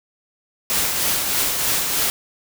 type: noise with tremolo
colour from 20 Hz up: white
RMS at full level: -19 dBFS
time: 0.7-2.1 s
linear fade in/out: 0 ms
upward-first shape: triangle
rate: 3.2 Hz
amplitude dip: 40%
effects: none